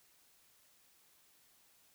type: silence
effects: white hiss -68 dBFS RMS until 1.94 s